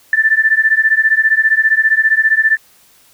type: beating tone pair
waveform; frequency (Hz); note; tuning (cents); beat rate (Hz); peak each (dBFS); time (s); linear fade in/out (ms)
sine; 1760 / 1775; A6 / A6; 0 / +15; 15; -12; 0.13-2.57; 2
effects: white hiss -49 dBFS RMS until 3.13 s